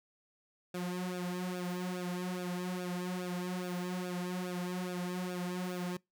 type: tone with flanger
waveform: sawtooth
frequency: 180.1 Hz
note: F#3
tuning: 46 cents flat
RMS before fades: -37 dBFS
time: 0.74-5.97 s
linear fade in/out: 5 ms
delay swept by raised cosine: 0.97 to 4.17 ms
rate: 2.4 Hz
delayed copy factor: -0.8
effects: noise-tail reverb RT60 0.2 s tail -26 dB re dry